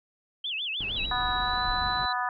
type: tone with vibrato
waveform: sine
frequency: 3004 Hz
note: F#7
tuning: 26 cents sharp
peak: -29 dBFS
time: 0.44-1.06 s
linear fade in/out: 5 ms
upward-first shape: sine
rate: 6.5 Hz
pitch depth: 280 cents each way
type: noise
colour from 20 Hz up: brown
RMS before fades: -37 dBFS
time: 0.8-2.06 s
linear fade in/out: 5 ms
type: tone with pitch glide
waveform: sine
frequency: 3886 to 3981 Hz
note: B7 to B7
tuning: -29 to +13 cents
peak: -31 dBFS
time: 0.96-2.13 s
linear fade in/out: 10 ms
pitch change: +42 cents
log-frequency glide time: 1.36-1.63 s
type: harmonic tone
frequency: 247.1 Hz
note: B3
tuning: 1 cent sharp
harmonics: 3 / 4 / 5 / 6 / 7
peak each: -32 / -31 / -32 / -36 / -34 dBFS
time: 1.11-2.29 s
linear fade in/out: 2 ms
effects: resampled to 11025 Hz